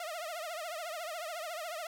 sawtooth tone with vibrato, 659.3 Hz, E5, in tune, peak -34 dBFS, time 0-1.87 s, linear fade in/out 2 ms, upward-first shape triangle, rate 14 Hz, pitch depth 170 cents each way, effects none

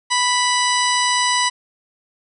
harmonic tone, 987.8 Hz, B5, in tune, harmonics 1 / 2 / 3 / 4 / 5 / 6 / 8 / 9, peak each -19 / -22 / -24 / -25 / -26 / -27 / -28 / -29 dBFS, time 0.1-1.5 s, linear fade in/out 20 ms, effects none

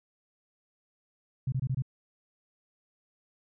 sine tone bursts, 130.81 Hz, C3, in tune, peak -26 dBFS, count 5, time 1.47-1.822 s, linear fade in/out 5 ms, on 52 ms, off 23 ms, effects none

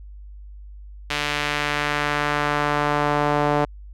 sawtooth tone with band-pass filter sweep, 147 Hz, D3, 2 cents sharp, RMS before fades -22 dBFS, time 1.1-3.65 s, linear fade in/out 5 ms, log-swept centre 2800 to 730 Hz, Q 1.1, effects added 50 Hz sine -37 dBFS peak until 3.93 s

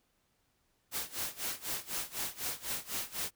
white noise with tremolo, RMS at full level -35 dBFS, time 0.91-3.31 s, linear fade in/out 50 ms, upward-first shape sine, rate 4 Hz, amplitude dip 90%, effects pink hiss -75 dBFS RMS until 3.35 s

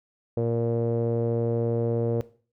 sawtooth tone with low-pass filter, 116.54 Hz, A#2, in tune, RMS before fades -25 dBFS, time 0.37-2.21 s, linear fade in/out 0 ms, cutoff 500 Hz, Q 6.1, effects noise-tail reverb RT60 0.4 s tail -17 dB re dry

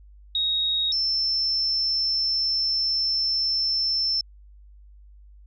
sine tone pair in turn, 3768 / 5329 Hz, A#7 / E8, +18 / +18 cents, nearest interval tritone, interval 600 cents, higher second, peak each -21 dBFS, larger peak neither, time 0.35-0.92 / 0.92-4.21 s, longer second, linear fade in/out 2 ms, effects added 50 Hz sine -46 dBFS peak until 5.46 s

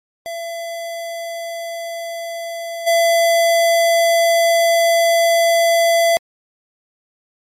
square tone with level steps, 673 Hz, E5, 36 cents sharp, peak -25 / -12 dBFS, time 0.26-6.17 s, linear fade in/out 0 ms, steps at 2.86 s, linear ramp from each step 20 ms, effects MP3 64 kbps

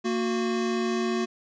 square tone pair together, 230 / 365.1 Hz, A#3 / F#4, -23 / -23 cents, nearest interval minor sixth, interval 800 cents, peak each -28 dBFS, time 0.04-1.26 s, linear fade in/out 20 ms, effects resampled to 16000 Hz

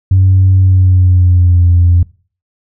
sine tone with pitch glide, 94.5 to 87.16 Hz, F#2 to F2, +37 to -3 cents, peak -3 dBFS, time 0.11-2.03 s, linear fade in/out 5 ms, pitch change -140 cents, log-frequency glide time 0.59-1.67 s, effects noise-tail reverb RT60 0.4 s tail -23 dB re dry + tanh soft clip ceiling -1 dBFS

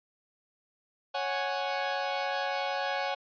sawtooth chord, C# suspended fourth, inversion none, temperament equal, 554.4 / 740 / 830.6 Hz, C#5 / F#5 / G#5, 0 / 0 / 0 cents, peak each -30 dBFS, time 1.14-3.15 s, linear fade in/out 10 ms, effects resampled to 11025 Hz

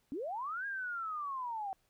sine linear two-way sweep, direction up then down, 246.9 to 1641 to 752 Hz, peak -36 dBFS, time 0.12-1.73 s, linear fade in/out 0 ms, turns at 0.66 s, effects pink hiss -75 dBFS RMS until 1.89 s

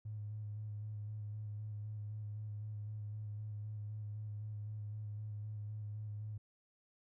triangle tone with vibrato, 105.7 Hz, G#2, 31 cents sharp, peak -37 dBFS, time 0.05-6.38 s, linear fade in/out 10 ms, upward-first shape square, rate 3.9 Hz, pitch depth 21 cents each way, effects tanh soft clip ceiling -39 dBFS

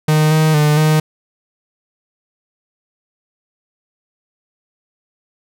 45% pulse tone with pitch steps, 154.1 / 156.5 / 150.1 / 154.9 Hz, D#3 / D#3 / D3 / D#3, -16 / +10 / +38 / -7 cents, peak -10 dBFS, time 0.08-1 s, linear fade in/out 5 ms, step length 230 ms, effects none

